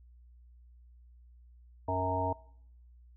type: harmonic tone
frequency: 92.5 Hz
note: F#2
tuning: in tune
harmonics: 1 / 3 / 5 / 7 / 9 / 10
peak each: -35 / -39 / -39 / -35 / -39 / -34 dBFS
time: 1.88-2.33 s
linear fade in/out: 5 ms
effects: noise-tail reverb RT60 0.7 s tail -22 dB re dry + added 60 Hz sine -54 dBFS peak until 3.16 s

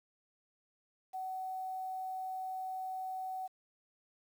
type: tone with quantisation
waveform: sine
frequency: 752 Hz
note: F#5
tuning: 28 cents sharp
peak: -37 dBFS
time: 1.13-3.48 s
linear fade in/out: 20 ms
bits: 10
effects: none

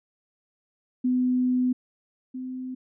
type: tone pair in turn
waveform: sine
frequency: 251.8 / 256.3 Hz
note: B3 / C4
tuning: +34 / -36 cents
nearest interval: unison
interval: 30 cents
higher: second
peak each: -20 / -31 dBFS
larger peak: first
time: 1.04-1.73 / 2.34-2.75 s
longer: first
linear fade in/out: 10 ms
effects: none

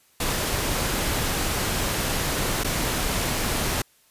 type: noise with dropouts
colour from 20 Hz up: pink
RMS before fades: -25 dBFS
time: 0.2-3.82 s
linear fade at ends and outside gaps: 5 ms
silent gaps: 2.637-2.644 s
effects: white hiss -60 dBFS RMS until 4.1 s + resampled to 32000 Hz

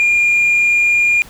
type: tone with frequency modulation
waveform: sine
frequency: 2412 Hz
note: D7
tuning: 46 cents sharp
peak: -8 dBFS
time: 0-1.22 s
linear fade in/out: 0 ms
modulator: 36.3 Hz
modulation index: 0.25
effects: tanh soft clip ceiling -8 dBFS + pink hiss -40 dBFS RMS until 1.29 s

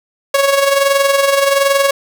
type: tone with amplitude modulation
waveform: sawtooth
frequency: 554.4 Hz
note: C#5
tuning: in tune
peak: -4 dBFS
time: 0.34-1.91 s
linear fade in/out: 5 ms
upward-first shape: sine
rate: 21.3 Hz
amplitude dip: 55%
effects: none

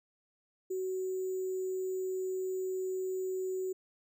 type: tone with sample-and-hold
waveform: sine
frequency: 374.2 Hz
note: F#4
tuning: 20 cents sharp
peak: -32 dBFS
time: 0.7-3.73 s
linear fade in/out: 10 ms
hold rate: 7350 Hz
effects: none

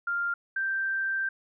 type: tone pair in turn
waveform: sine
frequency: 1396.9 / 1568.4 Hz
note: F6 / G6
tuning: 0 / 0 cents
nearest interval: major second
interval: 200 cents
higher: second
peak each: -26 dBFS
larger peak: neither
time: 0.07-0.34 / 0.56-1.29 s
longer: second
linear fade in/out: 5 ms
effects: none

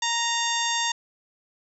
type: harmonic tone with a mistuned harmonic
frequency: 932.3 Hz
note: A#5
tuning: in tune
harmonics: 1 / 2 / 3 / 4 / 5 / 6 / 7 / 8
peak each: -28 / -30 / -33 / -29 / -35 / -36 / -31 / -35 dBFS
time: 0.02-0.92 s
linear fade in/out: 5 ms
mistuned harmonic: 4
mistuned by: -56 cents
effects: none

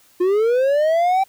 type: linear sweep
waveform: triangle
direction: up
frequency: 349.2 to 782 Hz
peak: -12 dBFS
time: 0.2-1.24 s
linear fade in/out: 10 ms
effects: white hiss -54 dBFS RMS until 1.28 s

